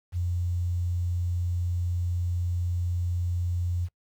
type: tone with quantisation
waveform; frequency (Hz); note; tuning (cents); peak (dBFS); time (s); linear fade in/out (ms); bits
sine; 88; F2; +14; -25; 0.12-3.89; 50; 9
effects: noise-tail reverb RT60 0.1 s tail -23 dB re dry